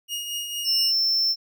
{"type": "tone with tremolo", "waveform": "sawtooth", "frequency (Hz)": 2864, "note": "F7", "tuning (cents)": 43, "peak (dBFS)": -23, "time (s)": [0.08, 0.93], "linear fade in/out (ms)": 50, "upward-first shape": "triangle", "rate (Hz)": 4.4, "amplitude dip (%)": 50}
{"type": "tone", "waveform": "triangle", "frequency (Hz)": 5350, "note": "E8", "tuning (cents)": 25, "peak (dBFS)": -18, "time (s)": [0.64, 1.36], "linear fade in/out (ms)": 50}
{"effects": []}